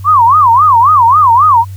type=tone with vibrato; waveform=sine; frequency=1070 Hz; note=C6; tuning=38 cents sharp; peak=-3 dBFS; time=0.04-1.65 s; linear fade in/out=50 ms; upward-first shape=sine; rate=3.7 Hz; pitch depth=280 cents each way; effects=added 96 Hz sine -22 dBFS peak until 1.76 s + white hiss -44 dBFS RMS until 1.76 s